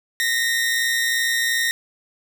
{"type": "tone pair together", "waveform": "sawtooth", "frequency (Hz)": [1852.8, 1975.5], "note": ["A#6", "B6"], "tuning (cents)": [-11, 0], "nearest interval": "minor second", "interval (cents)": 111, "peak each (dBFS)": [-16, -23], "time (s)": [0.2, 1.71], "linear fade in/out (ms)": 0, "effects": []}